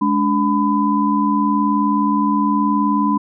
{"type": "tone cluster", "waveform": "sine", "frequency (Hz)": [209.9, 289, 1004], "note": ["G#3", "D4", "B5"], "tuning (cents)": [19, -28, 28], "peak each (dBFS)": -18, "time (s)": [0.01, 3.18], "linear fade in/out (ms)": 10, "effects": []}